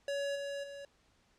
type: tone with level steps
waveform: square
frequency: 563 Hz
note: C#5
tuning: 27 cents sharp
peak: -34 / -38 / -45 dBFS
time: 0.08-0.85 s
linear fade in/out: 2 ms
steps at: 0.35 / 0.63 s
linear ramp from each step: 10 ms
effects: pink hiss -70 dBFS RMS until 1.38 s + low-pass 7000 Hz 12 dB/octave